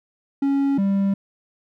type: tone pair in turn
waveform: triangle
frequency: 277.2 / 197.03 Hz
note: C#4 / G3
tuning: 0 / +9 cents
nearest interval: tritone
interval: 591 cents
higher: first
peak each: -15 dBFS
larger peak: neither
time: 0.42-0.78 / 0.78-1.14 s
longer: neither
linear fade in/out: 5 ms
effects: none